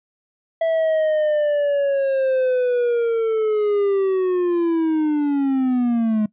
triangle linear sweep, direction down, 659.3 to 210.1 Hz, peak -14 dBFS, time 0.61-6.26 s, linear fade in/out 5 ms, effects noise-tail reverb RT60 0.1 s tail -20 dB re dry + resampled to 8000 Hz

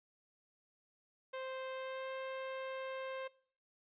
sawtooth tone with pitch glide, 523.3 to 527.5 Hz, C5 to C5, 0 to +14 cents, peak -37 dBFS, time 1.33-3.28 s, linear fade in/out 10 ms, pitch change +14 cents, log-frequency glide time 1.74-2.11 s, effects noise-tail reverb RT60 0.5 s tail -21 dB re dry + resampled to 8000 Hz

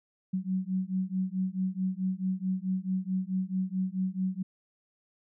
sine beating tone pair, 185 / 189.6 Hz, F#3 / F#3, 0 / +43 cents, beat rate 4.6 Hz, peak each -31 dBFS, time 0.33-4.43 s, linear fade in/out 10 ms, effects none

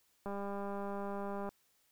click train, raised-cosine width 1 ms, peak -28 dBFS, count 247, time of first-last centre 0.26-1.49 s, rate 200 Hz, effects white hiss -73 dBFS RMS until 1.91 s

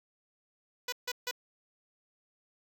5% pulse tone bursts, 493.9 Hz, B4, in tune, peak -21 dBFS, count 3, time 0.88-1.312 s, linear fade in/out 5 ms, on 44 ms, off 150 ms, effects none

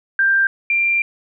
sine tone pair in turn, 1583 / 2376 Hz, G6 / D7, +17 / +20 cents, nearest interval perfect fifth, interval 703 cents, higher second, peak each -12 / -14 dBFS, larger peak first, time 0.19-0.47 / 0.7-1.02 s, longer second, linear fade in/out 2 ms, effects none

